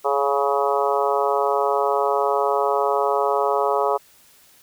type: harmonic tone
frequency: 140 Hz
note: C#3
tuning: 18 cents sharp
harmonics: 3 / 4 / 5 / 6 / 7 / 8 / 9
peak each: -23 / -24 / -25 / -26 / -26 / -27 / -28 dBFS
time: 0.04-3.98 s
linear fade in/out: 20 ms
effects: white hiss -53 dBFS RMS until 4.62 s